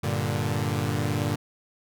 sawtooth chord, G minor, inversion none, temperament equal, 98 / 116.54 / 146.83 Hz, G2 / Bb2 / D3, 0 / 0 / 0 cents, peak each -25 dBFS, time 0.03-1.36 s, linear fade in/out 10 ms, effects none

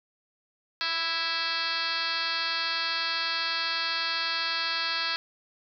sine tone with frequency modulation, 2960 Hz, F#7, in tune, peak -26 dBFS, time 0.81-5.16 s, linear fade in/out 0 ms, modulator 328 Hz, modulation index 5.6, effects none

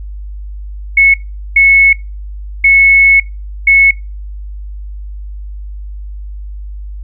sine tone bursts at uneven times, 2198 Hz, C#7, 15 cents flat, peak -3 dBFS, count 4, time 0.97-1.14 / 1.56-1.93 / 2.64-3.2 / 3.67-3.91 s, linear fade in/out 5 ms, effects noise-tail reverb RT60 0.3 s tail -26 dB re dry + added 50 Hz sine -22 dBFS peak until 7.03 s

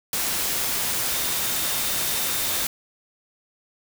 sine tone in noise, 3643 Hz, A#7, 41 cents flat, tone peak -36 dBFS, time 1.11-2.63 s, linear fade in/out 2 ms, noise white, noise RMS -25 dBFS, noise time 0.13-2.67 s, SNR -14 dB, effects none

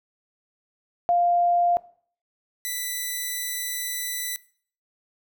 sine / 5% pulse tone pair in turn, 698.5 / 1983.1 Hz, F5 / B6, 0 / +7 cents, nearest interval octave + tritone, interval 1807 cents, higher second, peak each -17 dBFS, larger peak neither, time 1.09-1.77 / 2.65-4.36 s, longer second, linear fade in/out 0 ms, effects noise-tail reverb RT60 0.5 s tail -20 dB re dry

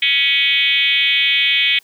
sine tone with frequency modulation, 2794 Hz, F7, in tune, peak -12 dBFS, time 0.02-1.79 s, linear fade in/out 5 ms, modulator 280 Hz, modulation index 2.7, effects white hiss -53 dBFS RMS until 1.83 s

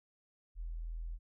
sine tone, 41.23 Hz, E1, 1 cent sharp, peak -38 dBFS, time 0.55-1.19 s, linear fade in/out 50 ms, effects none

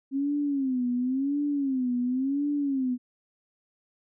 sine tone with vibrato, 266.9 Hz, C4, 35 cents sharp, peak -24 dBFS, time 0.11-2.98 s, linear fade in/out 50 ms, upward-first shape sine, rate 0.94 Hz, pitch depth 150 cents each way, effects none

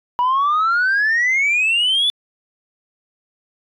sine exponential sweep, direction up, 964 to 3504 Hz, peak -12 dBFS, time 0.19-2.1 s, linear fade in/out 0 ms, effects tanh soft clip ceiling -12 dBFS

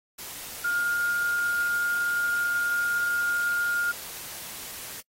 sine tone in noise, 1415 Hz, F6, 22 cents sharp, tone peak -23 dBFS, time 0.64-3.92 s, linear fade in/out 10 ms, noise white, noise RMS -39 dBFS, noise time 0.18-5.01 s, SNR +13 dB, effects noise-tail reverb RT60 0.1 s tail -25 dB re dry + AAC 48 kbps

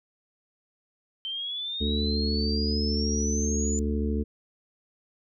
sine exponential sweep, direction up, 3101 to 7060 Hz, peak -30 dBFS, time 1.25-3.79 s, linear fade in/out 0 ms
harmonic tone, 73.42 Hz, D2, in tune, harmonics 1 / 3 / 4 / 5 / 6, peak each -27 / -29 / -35 / -38 / -34 dBFS, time 1.8-4.24 s, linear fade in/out 20 ms
effects none

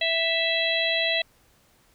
harmonic tone, 659.3 Hz, E5, in tune, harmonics 1 / 3 / 4 / 5 / 6, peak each -28 / -28 / -28 / -28 / -28 dBFS, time 0.01-1.22 s, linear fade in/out 5 ms, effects pink hiss -61 dBFS RMS until 1.94 s

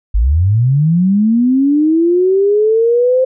sine linear sweep, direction up, 46.25 to 523 Hz, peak -8 dBFS, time 0.14-3.25 s, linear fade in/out 10 ms, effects none

